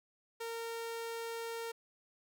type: tone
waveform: sawtooth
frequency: 460 Hz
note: A#4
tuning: 23 cents flat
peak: -35 dBFS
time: 0.4-1.72 s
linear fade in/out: 10 ms
effects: none